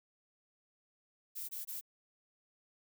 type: noise bursts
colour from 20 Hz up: violet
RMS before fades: -42 dBFS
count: 3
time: 1.35-1.812 s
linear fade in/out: 20 ms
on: 140 ms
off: 21 ms
effects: none